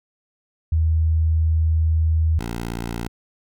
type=tone pair in turn; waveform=sine / 10% pulse; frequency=80 / 57.83 Hz; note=D#2 / A#1; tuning=+49 / -13 cents; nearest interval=tritone; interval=562 cents; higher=first; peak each=-15 / -18 dBFS; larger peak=first; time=0.72-2.39 / 2.39-3.08 s; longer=first; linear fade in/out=5 ms; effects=none